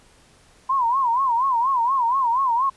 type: tone with vibrato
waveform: sine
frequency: 1004 Hz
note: B5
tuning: 28 cents sharp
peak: -17 dBFS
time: 0.69-2.7 s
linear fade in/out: 10 ms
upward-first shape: sine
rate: 4.2 Hz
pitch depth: 160 cents each way
effects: pink hiss -54 dBFS RMS until 2.76 s + resampled to 24000 Hz